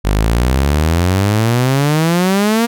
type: exponential sweep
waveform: sawtooth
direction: up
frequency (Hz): 48.33 to 237.7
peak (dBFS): -7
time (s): 0.04-2.67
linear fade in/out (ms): 20
effects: none